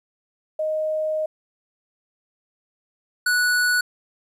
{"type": "tone pair in turn", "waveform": ["sine", "square"], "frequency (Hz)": [622.3, 1474.1], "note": ["D#5", "F#6"], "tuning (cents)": [0, -7], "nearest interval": "octave + minor third", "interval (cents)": 1493, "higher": "second", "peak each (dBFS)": [-21, -18], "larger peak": "second", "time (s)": [[0.59, 1.26], [3.26, 3.81]], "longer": "first", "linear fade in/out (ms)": 5, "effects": ["resampled to 32000 Hz", "10-bit"]}